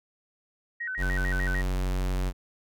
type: tone with vibrato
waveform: sine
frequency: 1690 Hz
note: G#6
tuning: 30 cents sharp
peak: -30 dBFS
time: 0.8-1.62 s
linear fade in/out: 10 ms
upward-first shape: square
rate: 6.7 Hz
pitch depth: 190 cents each way
type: tone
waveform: square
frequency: 46.25 Hz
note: F#1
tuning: in tune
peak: -26 dBFS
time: 0.97-2.33 s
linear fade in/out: 50 ms
effects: none